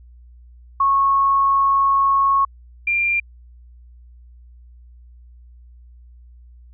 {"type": "tone pair in turn", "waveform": "sine", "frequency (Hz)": [1099, 2385], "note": ["C#6", "D7"], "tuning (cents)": [-15, 26], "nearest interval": "octave + minor second", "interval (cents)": 1341, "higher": "second", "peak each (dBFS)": [-13, -16], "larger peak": "first", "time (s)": [[0.8, 2.45], [2.87, 3.2]], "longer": "first", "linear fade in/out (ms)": 5, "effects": ["added 60 Hz sine -42 dBFS peak until 6.73 s"]}